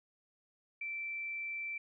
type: tone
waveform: sine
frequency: 2336 Hz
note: D7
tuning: 10 cents flat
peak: -37 dBFS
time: 0.81-1.78 s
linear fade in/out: 5 ms
effects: none